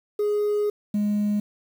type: tone pair in turn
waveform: sine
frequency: 416 / 207.6 Hz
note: G#4 / G#3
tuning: +3 / 0 cents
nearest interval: octave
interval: 1203 cents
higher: first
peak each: -18 dBFS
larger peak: neither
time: 0.19-0.7 / 0.94-1.4 s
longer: first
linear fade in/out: 5 ms
effects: tanh soft clip ceiling -19 dBFS + 8-bit